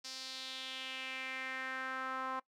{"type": "tone with band-pass filter sweep", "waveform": "sawtooth", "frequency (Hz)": 261.6, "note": "C4", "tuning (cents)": 0, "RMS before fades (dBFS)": -42, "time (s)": [0.04, 2.4], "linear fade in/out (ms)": 10, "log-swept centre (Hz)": [5100, 1100], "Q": 3.2, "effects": ["noise-tail reverb RT60 0.1 s tail -20 dB re dry"]}